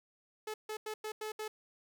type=tone bursts at uneven times; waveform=sawtooth; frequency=430.7 Hz; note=A4; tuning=37 cents flat; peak=-34 dBFS; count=6; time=0.47-0.54 / 0.69-0.77 / 0.86-0.94 / 1.04-1.12 / 1.21-1.32 / 1.39-1.48 s; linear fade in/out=5 ms; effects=none